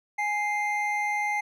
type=tone pair together; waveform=triangle; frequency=831.7 / 2093 Hz; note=G#5 / C7; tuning=+2 / 0 cents; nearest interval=octave + major third; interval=1598 cents; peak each=-26 dBFS; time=0.18-1.41 s; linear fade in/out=10 ms; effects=none